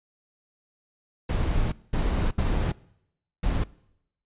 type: noise bursts at uneven times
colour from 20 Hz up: brown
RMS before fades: -24 dBFS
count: 4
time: 1.29-1.72 / 1.93-2.31 / 2.38-2.72 / 3.43-3.64 s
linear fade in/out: 5 ms
effects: noise-tail reverb RT60 0.8 s tail -22 dB re dry + resampled to 8000 Hz